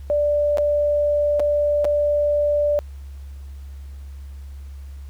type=tone with dropouts; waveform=sine; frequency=587.3 Hz; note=D5; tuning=in tune; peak=-16 dBFS; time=0.1-2.79 s; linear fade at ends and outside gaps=0 ms; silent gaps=0.573-0.583 / 1.396-1.401 / 1.845-1.851 s; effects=added 69 Hz sine -33 dBFS peak until 5.09 s + pink hiss -56 dBFS RMS until 5.09 s